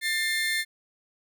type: tone pair together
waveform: 30% pulse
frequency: 1786.6 / 2114 Hz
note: A6 / C7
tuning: +26 / +17 cents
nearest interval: minor third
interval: 291 cents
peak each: -25 dBFS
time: 0.01-0.65 s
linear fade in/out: 50 ms
effects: none